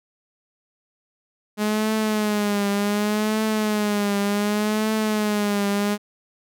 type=tone with vibrato; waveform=sawtooth; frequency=209.5 Hz; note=G#3; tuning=15 cents sharp; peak=-16 dBFS; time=1.57-5.98 s; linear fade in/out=50 ms; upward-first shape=triangle; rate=0.67 Hz; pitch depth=76 cents each way; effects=none